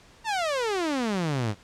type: exponential sweep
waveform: sawtooth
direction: down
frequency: 932.3 to 98 Hz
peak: -21 dBFS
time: 0.24-1.55 s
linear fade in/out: 50 ms
effects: pink hiss -54 dBFS RMS until 1.63 s + low-pass 7000 Hz 12 dB/octave